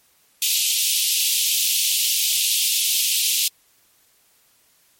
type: high-pass noise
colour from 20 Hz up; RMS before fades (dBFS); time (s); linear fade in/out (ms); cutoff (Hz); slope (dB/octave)
pink; -20; 0.42-3.48; 2; 2700; 48
effects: white hiss -59 dBFS RMS until 4.99 s + MP3 64 kbps